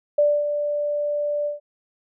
sine tone with ADSR envelope, 587.3 Hz, D5, in tune, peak -13 dBFS, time 0.18-1.6 s, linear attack 7 ms, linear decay 250 ms, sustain -8 dB, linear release 140 ms, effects none

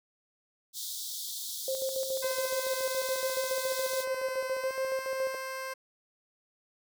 pink high-pass noise, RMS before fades -38 dBFS, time 0.73-4.06 s, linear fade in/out 50 ms, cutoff 3400 Hz, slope 96 dB/octave
sine tone with tremolo, 529 Hz, C5, 19 cents sharp, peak -29 dBFS, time 1.68-5.35 s, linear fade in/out 2 ms, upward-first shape square, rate 7.1 Hz, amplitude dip 55%
15% pulse tone with pitch glide, 514 to 526 Hz, C5 to C5, -31 to +9 cents, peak -29 dBFS, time 2.22-5.74 s, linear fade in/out 10 ms, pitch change +40 cents, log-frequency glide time 4.61-4.75 s
effects none

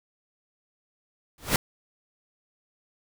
pink noise with exponential growth, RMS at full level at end -17 dBFS, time 1.38-1.56 s, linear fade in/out 2 ms, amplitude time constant 37 ms, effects none

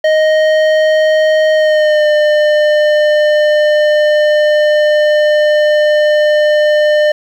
square tone with pitch glide, 622.3 to 602.1 Hz, D#5 to D5, 0 to +43 cents, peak -8 dBFS, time 0.04-7.12 s, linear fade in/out 5 ms, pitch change -57 cents, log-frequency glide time 1.53-2.07 s, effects low-pass 3000 Hz 12 dB/octave + 7-bit

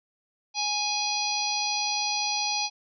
harmonic tone with a mistuned harmonic, 830.6 Hz, G#5, in tune, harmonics 1 / 3 / 4 / 5 / 6 / 7, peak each -31 / -33 / -37 / -32 / -31 / -33 dBFS, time 0.54-2.7 s, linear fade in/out 50 ms, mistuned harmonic 6, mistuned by -51 cents, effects none

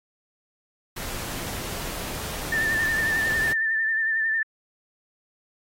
pink noise, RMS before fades -33 dBFS, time 0.96-3.53 s, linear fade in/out 10 ms
sine tone with vibrato, 1784 Hz, A6, 23 cents sharp, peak -21 dBFS, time 2.52-4.43 s, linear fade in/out 5 ms, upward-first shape triangle, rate 11 Hz, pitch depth 45 cents each way
effects AAC 48 kbps

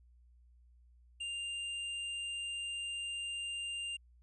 sine tone with hard clipping, 2795 Hz, F7, 1 cent sharp, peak -39 dBFS, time 1.2-3.97 s, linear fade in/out 10 ms, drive 11 dB, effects added 60 Hz sine -60 dBFS peak until 4.22 s + resampled to 22050 Hz

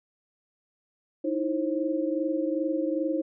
sine tone cluster, 309.3 / 331.8 / 534 Hz, D#4 / E4 / C5, -10 / +11 / +35 cents, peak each -28 / -30 / -30 dBFS, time 1.24-3.22 s, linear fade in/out 10 ms, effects none

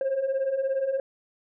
sine beating tone pair, 523.3 / 540.3 Hz, C5 / C#5, 0 / -44 cents, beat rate 17 Hz, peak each -28 / -23 dBFS, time 0.01-1 s, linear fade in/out 2 ms, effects tanh soft clip ceiling -21 dBFS

